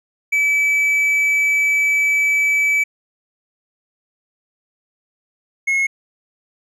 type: tone pair in turn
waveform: triangle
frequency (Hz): 2300 / 2171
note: D7 / C#7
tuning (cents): -37 / -37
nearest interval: minor second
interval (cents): 100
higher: first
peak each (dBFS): -12 / -13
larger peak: first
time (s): 0.32-2.84 / 5.67-5.87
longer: first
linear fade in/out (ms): 10
effects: resampled to 32000 Hz